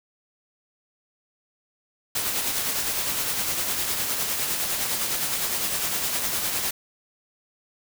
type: noise with tremolo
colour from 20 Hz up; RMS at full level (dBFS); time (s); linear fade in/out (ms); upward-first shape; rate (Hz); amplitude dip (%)
white; -25; 2.15-6.71; 5; sine; 9.8; 35
effects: none